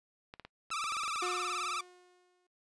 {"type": "clicks", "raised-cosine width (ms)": 0.3, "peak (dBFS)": -30, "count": 10, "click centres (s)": [0.339, 0.397, 0.45, 0.704, 0.841, 0.922, 0.968, 1.035, 1.079, 1.159]}
{"type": "tone with vibrato", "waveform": "sawtooth", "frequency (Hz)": 1244.5, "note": "D#6", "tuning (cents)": 0, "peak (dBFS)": -30, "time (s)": [0.71, 1.81], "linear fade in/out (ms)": 5, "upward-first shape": "sine", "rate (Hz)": 19, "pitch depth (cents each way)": 130}
{"type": "tone with exponential decay", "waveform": "sawtooth", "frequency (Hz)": 360.2, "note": "F#4", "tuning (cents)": -46, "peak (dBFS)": -30, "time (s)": [1.22, 2.47], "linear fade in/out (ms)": 5, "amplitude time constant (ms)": 270}
{"effects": ["noise-tail reverb RT60 0.1 s tail -22 dB re dry", "resampled to 22050 Hz"]}